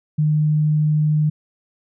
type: tone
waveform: sine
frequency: 152.2 Hz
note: D#3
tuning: 38 cents flat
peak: -14 dBFS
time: 0.18-1.3 s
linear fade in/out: 10 ms
effects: none